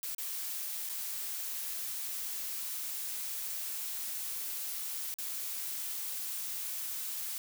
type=noise with dropouts; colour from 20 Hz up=blue; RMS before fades=-38 dBFS; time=0.03-7.38 s; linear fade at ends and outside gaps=1 ms; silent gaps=0.148-0.182 / 0.891-0.895 / 5.141-5.185 s; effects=none